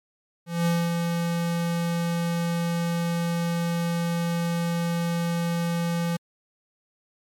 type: tone with ADSR envelope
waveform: square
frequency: 170 Hz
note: F3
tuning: 46 cents flat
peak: -20 dBFS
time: 0.46-6.17 s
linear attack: 200 ms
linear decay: 230 ms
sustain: -4 dB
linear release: 10 ms
effects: MP3 64 kbps